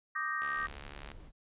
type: chord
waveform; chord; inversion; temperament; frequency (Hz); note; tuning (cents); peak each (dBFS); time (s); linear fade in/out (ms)
sine; Eb major seventh; third; equal; 1174.7 / 1244.5 / 1568 / 1864.7; D6 / Eb6 / G6 / Bb6; 0 / 0 / 0 / 0; -38 / -39 / -39 / -36; 0.15-0.67; 10
type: click train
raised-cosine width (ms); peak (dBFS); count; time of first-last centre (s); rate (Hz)
0.3; -30; 51; 0.42-1.116; 71.8
type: noise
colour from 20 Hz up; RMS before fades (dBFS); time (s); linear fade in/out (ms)
brown; -49; 0.55-1.32; 50
effects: resampled to 8000 Hz

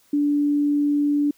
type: tone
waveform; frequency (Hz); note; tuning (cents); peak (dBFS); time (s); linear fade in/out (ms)
sine; 290.7; D4; -18; -17; 0.13-1.31; 5
effects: white hiss -59 dBFS RMS until 1.37 s

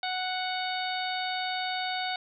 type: harmonic tone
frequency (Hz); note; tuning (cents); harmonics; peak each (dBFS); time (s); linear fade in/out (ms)
740; F#5; 0; 1 / 2 / 3 / 4 / 5 / 6; -32 / -37 / -38 / -41 / -37 / -40; 0.03-2.16; 2
effects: none

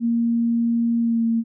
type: tone with pitch glide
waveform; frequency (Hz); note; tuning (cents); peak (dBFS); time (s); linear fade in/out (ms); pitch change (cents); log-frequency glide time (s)
sine; 233.1 to 228.8; A#3 to A#3; 0 to -32; -17; 0-1.44; 50; -32; 0.99-1.24
effects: none

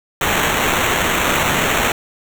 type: noise with sample-and-hold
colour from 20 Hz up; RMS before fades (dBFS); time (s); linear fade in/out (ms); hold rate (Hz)
white; -17; 0.21-1.92; 2; 4900
effects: none

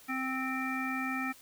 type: harmonic tone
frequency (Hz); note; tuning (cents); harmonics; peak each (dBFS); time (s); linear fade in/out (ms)
261.6; C4; 0; 1 / 3 / 5 / 7 / 9; -35 / -41 / -38 / -39 / -38; 0.08-1.33; 20
effects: white hiss -56 dBFS RMS until 1.41 s

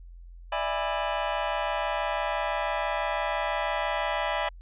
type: chord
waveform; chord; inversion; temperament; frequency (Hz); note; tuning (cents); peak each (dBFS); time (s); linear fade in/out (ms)
sawtooth; E dominant seventh; third; just; 593.3 / 659.3 / 824.1 / 988.9; D5 / E5 / G#5 / B5; +18 / 0 / -14 / +2; -28; 0.52-4.49; 5
effects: added 43 Hz sine -43 dBFS peak until 4.61 s + resampled to 8000 Hz

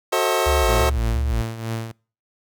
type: chord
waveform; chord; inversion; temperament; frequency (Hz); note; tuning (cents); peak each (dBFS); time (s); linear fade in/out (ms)
25% pulse; F# diminished seventh; none; just; 370 / 444 / 532.8 / 639.4; F#4 / A4 / C5 / Eb5; 0 / +16 / +31 / +47; -20; 0.12-0.9; 10
type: tone with vibrato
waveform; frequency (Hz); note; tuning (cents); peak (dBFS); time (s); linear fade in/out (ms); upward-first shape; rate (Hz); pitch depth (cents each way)
sine; 61.74; B1; 0; -19; 0.46-1.42; 10; square; 2.9; 210
type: tone with tremolo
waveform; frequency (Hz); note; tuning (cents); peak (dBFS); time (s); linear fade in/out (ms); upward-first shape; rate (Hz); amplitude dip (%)
sawtooth; 113.3; A#2; -49; -19; 0.68-1.92; 10; triangle; 3.1; 70
effects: noise-tail reverb RT60 0.4 s tail -26 dB re dry

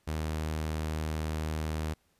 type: tone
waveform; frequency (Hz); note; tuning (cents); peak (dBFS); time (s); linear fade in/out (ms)
sawtooth; 78; D#2; +5; -27; 0.07-1.94; 10
effects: pink hiss -71 dBFS RMS until 2.19 s + resampled to 32000 Hz

